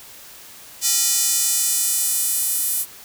square tone with high-pass filter sweep, 272.9 Hz, C#4, 27 cents flat, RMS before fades -20 dBFS, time 0.81-2.86 s, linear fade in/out 50 ms, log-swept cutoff 6300 to 11000 Hz, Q 1.3, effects white hiss -42 dBFS RMS until 3.04 s

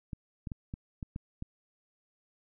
clicks, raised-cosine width 5 ms, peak -25 dBFS, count 7, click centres 0.132 / 0.472 / 0.518 / 0.739 / 1.028 / 1.161 / 1.424 s, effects none

